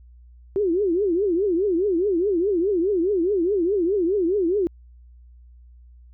sine tone with vibrato, 371.8 Hz, F#4, 8 cents sharp, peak -18 dBFS, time 0.56-4.67 s, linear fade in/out 0 ms, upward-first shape triangle, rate 4.8 Hz, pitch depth 260 cents each way, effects added 60 Hz sine -45 dBFS peak until 6.13 s

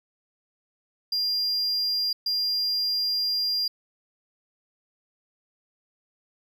triangle tone bursts at uneven times, 4800 Hz, D8, 37 cents sharp, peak -22 dBFS, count 2, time 1.12-2.13 / 2.26-3.68 s, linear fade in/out 5 ms, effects none

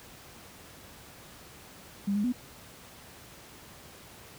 sine tone with pitch steps, 199.9 / 206 / 247.1 Hz, G3 / G#3 / B3, +34 / -14 / +1 cents, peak -25 dBFS, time 2.07-2.325 s, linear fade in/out 10 ms, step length 85 ms, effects pink hiss -50 dBFS RMS until 4.38 s + high-pass 60 Hz 12 dB/octave

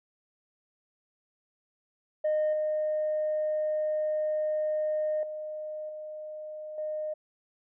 sine tone with level steps, 614 Hz, D#5, 23 cents flat, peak -22 / -25 / -34 / -37 / -30 dBFS, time 2.24-7.14 s, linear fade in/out 10 ms, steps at 2.53 / 5.23 / 5.89 / 6.78 s, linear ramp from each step 2 ms, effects tanh soft clip ceiling -22 dBFS

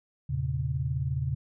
sine tone cluster, 81.7 / 117 / 136.2 Hz, E2 / A#2 / C#3, -15 / +7 / -30 cents, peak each -33 / -33 / -29 dBFS, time 0.29-1.35 s, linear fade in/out 10 ms, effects none

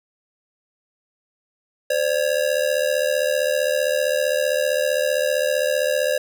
square ring-modulated tone, 554.4 Hz, C#5, in tune, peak -16 dBFS, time 1.9-6.18 s, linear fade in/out 5 ms, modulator 37.7 Hz, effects none

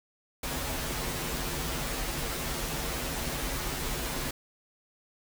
pink noise with comb filter, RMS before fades -33 dBFS, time 0.43-4.31 s, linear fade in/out 5 ms, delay 9.9 ms, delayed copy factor -1, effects none

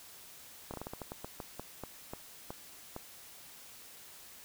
slowing click train, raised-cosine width 1 ms, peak -26 dBFS, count 15, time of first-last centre 0.71-2.964 s, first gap 28 ms, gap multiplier 1.24, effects white hiss -53 dBFS RMS until 4.44 s

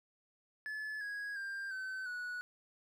triangle tone with pitch steps, 1723 / 1655.7 / 1591 / 1528.8 / 1469.1 Hz, A6 / G#6 / G6 / G6 / F#6, -37 / -6 / +25 / -44 / -13 cents, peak -37 dBFS, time 0.66-2.41 s, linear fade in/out 0 ms, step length 350 ms, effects none

